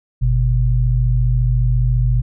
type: tone pair together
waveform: sine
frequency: 49 / 123.47 Hz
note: G1 / B2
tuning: 0 / 0 cents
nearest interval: octave + major third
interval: 1600 cents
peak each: -15 dBFS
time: 0.21-2.22 s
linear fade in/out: 20 ms
effects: none